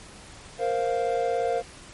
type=chord; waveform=triangle; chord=Bb suspended second; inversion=none; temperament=equal; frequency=466.2 / 523.3 / 698.5 Hz; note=Bb4 / C5 / F5; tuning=0 / 0 / 0 cents; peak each=-25 / -26 / -25 dBFS; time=0.58-1.63 s; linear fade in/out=50 ms; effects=pink hiss -46 dBFS RMS until 1.93 s + MP3 48 kbps